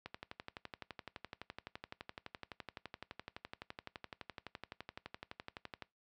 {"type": "click train", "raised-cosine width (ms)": 0.3, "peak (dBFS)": -28, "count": 69, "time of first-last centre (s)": [0.06, 5.823], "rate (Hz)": 11.8, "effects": ["noise-tail reverb RT60 0.2 s tail -21 dB re dry", "high-pass 60 Hz 12 dB/octave"]}